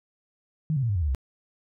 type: tone with pitch steps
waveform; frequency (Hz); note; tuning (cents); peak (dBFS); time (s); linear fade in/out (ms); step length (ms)
sine; 155.7 / 134.76 / 116.64 / 100.96 / 87.38 / 75.63 / 65.46; D#3 / C#3 / A#2 / G#2 / F2 / D#2 / C2; +2 / -49 / +1 / -48 / +1 / -49 / +1; -22; 0.7-1.148; 0; 64
effects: none